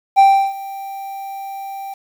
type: tone with ADSR envelope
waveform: triangle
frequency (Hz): 784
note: G5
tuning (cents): 0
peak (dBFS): -3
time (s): 0.16-1.94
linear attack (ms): 29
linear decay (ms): 340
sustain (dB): -21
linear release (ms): 7
effects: 7-bit